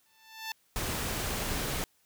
10% pulse tone with exponential growth, 885 Hz, A5, 10 cents sharp, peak -24 dBFS, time 0.06-0.52 s, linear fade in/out 2 ms, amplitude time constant 100 ms
pink noise, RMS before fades -33 dBFS, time 0.76-1.84 s, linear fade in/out 0 ms
effects white hiss -69 dBFS RMS until 2.05 s

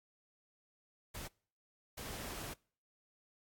pink noise bursts at uneven times, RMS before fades -45 dBFS, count 2, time 1.14-1.28 / 1.97-2.54 s, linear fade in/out 10 ms, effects noise-tail reverb RT60 0.5 s tail -26 dB re dry + AAC 64 kbps

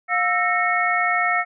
sine tone cluster, 712 / 1323 / 1846 / 2194 Hz, F5 / E6 / A#6 / C#7, +33 / +6 / -17 / -18 cents, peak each -23 dBFS, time 0.08-1.45 s, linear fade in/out 50 ms, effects none

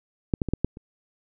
clicks, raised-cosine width 3 ms, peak -8 / -11 / -16 / -9 / -8 / -27 dBFS, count 6, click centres 0.338 / 0.418 / 0.487 / 0.536 / 0.646 / 0.771 s, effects none

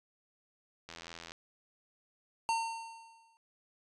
click train, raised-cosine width 0.2 ms, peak -28 dBFS, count 37, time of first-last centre 0.89-1.32 s, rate 83.8 Hz
square tone with exponential decay, 910 Hz, A#5, 42 cents flat, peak -28 dBFS, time 2.49-3.37 s, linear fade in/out 0 ms, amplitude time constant 190 ms
effects resampled to 24000 Hz

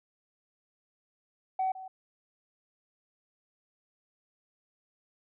sine tone with echo, 756 Hz, F#5, 37 cents sharp, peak -25 dBFS, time 1.59-1.72 s, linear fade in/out 5 ms, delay 160 ms, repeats 1, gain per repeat -15 dB, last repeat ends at 1.88 s, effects tanh soft clip ceiling -23 dBFS

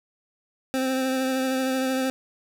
25% pulse tone with vibrato, 261.6 Hz, C4, in tune, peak -19 dBFS, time 0.74-2.1 s, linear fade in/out 0 ms, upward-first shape triangle, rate 13 Hz, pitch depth 24 cents each way, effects none

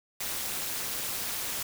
white noise with amplitude modulation, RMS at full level -30 dBFS, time 0.2-1.63 s, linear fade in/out 5 ms, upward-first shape sine, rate 217 Hz, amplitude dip 80%, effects none

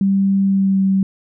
sine tone with pitch glide, 195.5 to 192.81 Hz, G3 to G3, -4 to -28 cents, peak -12 dBFS, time 0.01-1.03 s, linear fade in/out 2 ms, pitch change -24 cents, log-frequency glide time 0.44-0.8 s, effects none

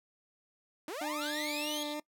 sawtooth linear sweep, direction up, 277.2 to 3343 Hz, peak -34 dBFS, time 0.88-1.83 s, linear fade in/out 2 ms
20% pulse tone with vibrato, 298.5 Hz, D4, 28 cents sharp, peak -31 dBFS, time 1.01-2 s, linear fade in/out 5 ms, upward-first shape sine, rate 3.2 Hz, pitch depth 17 cents each way
pink band-pass noise, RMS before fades -44 dBFS, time 1.21-1.94 s, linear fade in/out 2 ms, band 3400 to 4200 Hz, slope 96 dB/octave
effects noise-tail reverb RT60 0.1 s tail -22 dB re dry

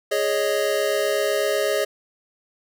square chord, Ab suspended fourth, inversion none, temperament equal, 415.3 / 554.4 / 622.3 Hz, Ab4 / Db5 / Eb5, 0 / 0 / 0 cents, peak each -25 dBFS, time 0.11-1.85 s, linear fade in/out 10 ms, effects none

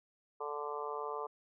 harmonic tone, 146.83 Hz, D3, in tune, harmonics 3 / 4 / 5 / 6 / 7 / 8, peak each -41 / -47 / -47 / -45 / -43 / -44 dBFS, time 0.4-1.27 s, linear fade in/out 10 ms, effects none

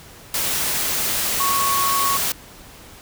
sine tone in noise, 1107 Hz, C#6, 3 cents flat, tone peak -19 dBFS, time 1.4-2.17 s, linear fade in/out 2 ms, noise white, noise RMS -22 dBFS, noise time 0.34-2.32 s, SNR 0 dB, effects pink hiss -43 dBFS RMS until 3.01 s

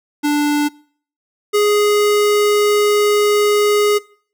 square tone pair in turn, 293.8 / 415.5 Hz, D4 / G#4, +1 / +1 cents, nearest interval tritone, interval 600 cents, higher second, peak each -14 / -12 dBFS, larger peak second, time 0.23-0.69 / 1.53-3.99 s, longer second, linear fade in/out 20 ms, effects noise-tail reverb RT60 0.5 s tail -23 dB re dry

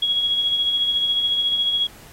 sine tone with tremolo, 3322 Hz, G#7, in tune, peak -16 dBFS, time 0.02-1.87 s, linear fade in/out 5 ms, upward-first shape sine, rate 14 Hz, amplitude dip 40%, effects pink hiss -46 dBFS RMS until 2.12 s + AAC 48 kbps

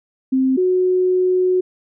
sine tone pair in turn, 262.3 / 367.2 Hz, C4 / F#4, +4 / -13 cents, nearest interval tritone, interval 583 cents, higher second, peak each -13 dBFS, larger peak neither, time 0.32-0.57 / 0.57-1.61 s, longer second, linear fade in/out 10 ms, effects none

